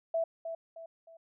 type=tone with echo; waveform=sine; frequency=659.3 Hz; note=E5; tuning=in tune; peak=-27 dBFS; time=0.14-0.24 s; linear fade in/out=5 ms; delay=310 ms; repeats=3; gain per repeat=-8 dB; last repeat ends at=1.17 s; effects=none